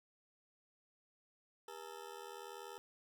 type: ring-modulated tone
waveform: 20% pulse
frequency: 440 Hz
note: A4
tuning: in tune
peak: -40 dBFS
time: 1.68-2.78 s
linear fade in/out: 0 ms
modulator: 40.2 Hz
effects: none